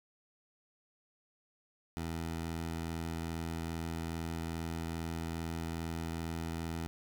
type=tone; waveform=15% pulse; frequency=82.41 Hz; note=E2; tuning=in tune; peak=-30 dBFS; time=1.97-6.87 s; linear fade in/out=0 ms; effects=none